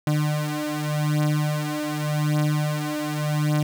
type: beating tone pair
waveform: 35% pulse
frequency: 150 / 150.86 Hz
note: D3 / D3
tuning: +37 / +47 cents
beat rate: 0.86 Hz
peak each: -23 dBFS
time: 0.07-3.63 s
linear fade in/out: 2 ms
effects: none